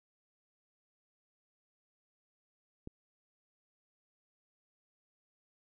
click, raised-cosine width 3 ms, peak -30 dBFS, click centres 2.874 s, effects none

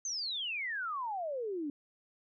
sine exponential sweep, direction down, 6430 to 277.2 Hz, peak -34 dBFS, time 0.05-1.7 s, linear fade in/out 2 ms, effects none

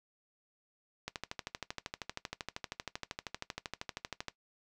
click train, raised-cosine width 0.2 ms, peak -20 dBFS, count 42, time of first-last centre 1.08-4.283 s, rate 12.8 Hz, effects noise-tail reverb RT60 0.1 s tail -17 dB re dry

